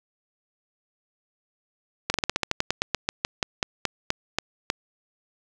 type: slowing click train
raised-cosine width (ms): 0.2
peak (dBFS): -5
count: 20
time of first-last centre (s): 2.1-4.701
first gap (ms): 41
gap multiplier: 1.12
effects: none